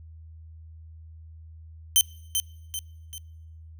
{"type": "tone with echo", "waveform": "10% pulse", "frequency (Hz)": 3090, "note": "G7", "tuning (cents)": -26, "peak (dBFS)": -7, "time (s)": [1.96, 2.01], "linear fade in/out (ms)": 0, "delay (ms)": 390, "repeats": 3, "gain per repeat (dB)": -7, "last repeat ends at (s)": 3.18, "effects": ["noise-tail reverb RT60 1.0 s tail -25 dB re dry", "added 80 Hz sine -43 dBFS peak until 3.79 s"]}